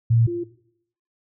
sine tone pair in turn, 115.5 / 346.1 Hz, A#2 / F4, -16 / -16 cents, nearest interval octave + perfect fifth, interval 1900 cents, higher second, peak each -14 / -24 dBFS, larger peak first, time 0.1-0.27 / 0.27-0.44 s, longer neither, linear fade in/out 10 ms, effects noise-tail reverb RT60 0.7 s tail -17 dB re dry

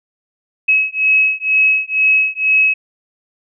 sine beating tone pair, 2564 / 2566.1 Hz, E7 / E7, -49 / -47 cents, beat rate 2.1 Hz, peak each -14 dBFS, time 0.68-2.74 s, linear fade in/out 10 ms, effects none

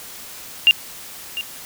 sine tone with echo, 2794 Hz, F7, in tune, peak -7 dBFS, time 0.67-0.71 s, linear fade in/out 0 ms, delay 700 ms, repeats 1, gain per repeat -15 dB, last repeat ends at 1.41 s, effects white hiss -37 dBFS RMS until 1.65 s

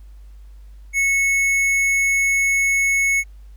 triangle tone with tanh clipping, 2200 Hz, C#7, 14 cents flat, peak -17 dBFS, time 0.93-3.24 s, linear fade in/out 50 ms, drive 16 dB, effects added 50 Hz sine -38 dBFS peak until 3.56 s + pink hiss -62 dBFS RMS until 3.56 s

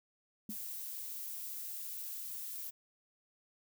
sine tone with exponential decay, 211.9 Hz, G#3, 35 cents sharp, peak -37 dBFS, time 0.49-0.58 s, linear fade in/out 2 ms, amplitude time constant 19 ms
violet noise, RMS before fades -43 dBFS, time 0.49-2.71 s, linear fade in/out 20 ms
effects none

